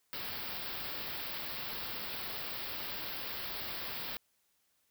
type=band-stop noise; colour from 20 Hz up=white; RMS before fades=-40 dBFS; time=0.13-4.17 s; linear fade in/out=0 ms; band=5200 to 14000 Hz; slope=96 dB/octave; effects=white hiss -75 dBFS RMS until 4.9 s